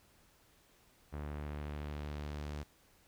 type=tone with low-pass filter sweep; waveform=sawtooth; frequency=73.9 Hz; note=D2; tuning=11 cents sharp; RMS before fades=-42 dBFS; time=1.12-2.64 s; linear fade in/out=20 ms; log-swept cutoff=1700 to 6900 Hz; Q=0.88; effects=pink hiss -67 dBFS RMS until 3.07 s